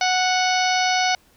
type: harmonic tone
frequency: 738 Hz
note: F#5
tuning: 5 cents flat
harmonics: 1 / 2 / 3 / 4 / 5 / 6 / 7 / 8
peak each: -20 / -26 / -25 / -29 / -31 / -29 / -30 / -30 dBFS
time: 0.01-1.15 s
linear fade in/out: 2 ms
effects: pink hiss -57 dBFS RMS until 1.36 s